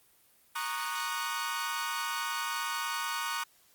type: chord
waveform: sawtooth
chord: D# minor seventh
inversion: second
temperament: equal with one note detuned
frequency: 932.3 / 1108.7 / 1229.5 / 1480 Hz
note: A#5 / C#6 / D#6 / F#6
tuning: 0 / 0 / -21 / 0 cents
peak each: -34 dBFS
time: 0.55-3.44 s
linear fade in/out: 10 ms
effects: white hiss -64 dBFS RMS until 3.74 s + Opus 32 kbps